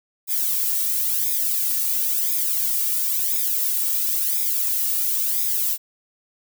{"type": "noise with flanger", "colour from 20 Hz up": "violet", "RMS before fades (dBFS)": -22, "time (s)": [0.27, 5.78], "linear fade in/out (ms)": 50, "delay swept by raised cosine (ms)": [0.68, 1.98], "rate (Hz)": 0.97, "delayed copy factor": -0.9, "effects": []}